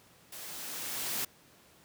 white noise with level ramp, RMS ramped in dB -45 to -33 dBFS, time 0.32-1.25 s, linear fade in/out 5 ms, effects pink hiss -60 dBFS RMS until 1.84 s + high-pass 100 Hz 12 dB/octave

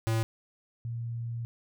square / sine tone pair in turn, 112.5 / 116.97 Hz, A2 / A#2, +39 / +6 cents, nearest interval minor second, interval 67 cents, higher second, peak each -26 / -32 dBFS, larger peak first, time 0.07-0.23 / 0.85-1.45 s, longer second, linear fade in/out 0 ms, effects none

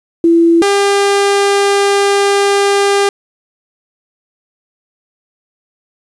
sine / sawtooth tone pair in turn, 335.3 / 400.4 Hz, E4 / G4, +30 / +37 cents, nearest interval minor third, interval 307 cents, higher second, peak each -5 dBFS, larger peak neither, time 0.24-0.62 / 0.62-3.09 s, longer second, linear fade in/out 2 ms, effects resampled to 24000 Hz + 7-bit

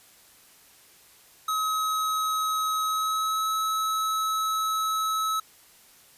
square tone with pitch glide, 1276 to 1293.8 Hz, D#6 to E6, +43 to -33 cents, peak -25 dBFS, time 1.48-5.4 s, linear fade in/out 5 ms, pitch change +24 cents, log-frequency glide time 2.85-3.53 s, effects white hiss -55 dBFS RMS until 6.17 s + resampled to 32000 Hz

